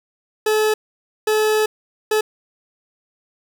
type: tone bursts at uneven times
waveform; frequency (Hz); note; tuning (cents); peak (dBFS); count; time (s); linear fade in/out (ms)
40% pulse; 430.2; A4; -39; -14; 3; 0.46-0.74 / 1.27-1.66 / 2.11-2.21; 5
effects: none